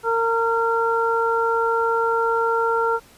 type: harmonic tone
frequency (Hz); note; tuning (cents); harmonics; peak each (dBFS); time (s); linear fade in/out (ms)
458.7; A#4; -28; 1 / 2 / 3; -21 / -23 / -22; 0.03-3; 50
effects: pink hiss -50 dBFS RMS until 3.17 s + resampled to 32000 Hz